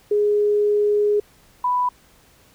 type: tone pair in turn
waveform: sine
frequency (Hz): 415.3 / 990.9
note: G#4 / B5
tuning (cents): 0 / +5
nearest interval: octave + minor third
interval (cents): 1505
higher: second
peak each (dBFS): -15 / -17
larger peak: first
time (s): 0.11-1.2 / 1.64-1.89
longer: first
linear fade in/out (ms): 5
effects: pink hiss -54 dBFS RMS until 2.54 s